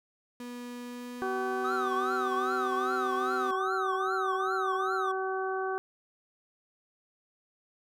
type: tone with pitch glide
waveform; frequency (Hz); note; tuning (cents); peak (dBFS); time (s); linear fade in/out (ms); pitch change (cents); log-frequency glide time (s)
35% pulse; 243.7 to 255.2; B3 to C4; -23 to -43; -37; 0.4-3.51; 2; +80; 0.84-2.85
type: harmonic tone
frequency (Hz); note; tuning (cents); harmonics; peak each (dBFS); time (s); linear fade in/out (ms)
379.8; F#4; +45; 1 / 2 / 3 / 4; -32 / -35 / -37 / -38; 1.22-5.78; 0
type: tone with vibrato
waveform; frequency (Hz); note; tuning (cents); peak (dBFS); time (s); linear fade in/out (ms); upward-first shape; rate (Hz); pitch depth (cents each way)
triangle; 1231; D#6; -19; -29; 1.64-5.12; 10; triangle; 2.5; 230
effects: none